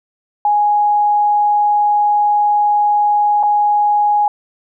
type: tone with dropouts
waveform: sine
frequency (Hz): 830.6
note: G#5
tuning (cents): 0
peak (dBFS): -10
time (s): 0.45-4.28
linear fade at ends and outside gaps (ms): 2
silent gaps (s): 3.43-3.434
effects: none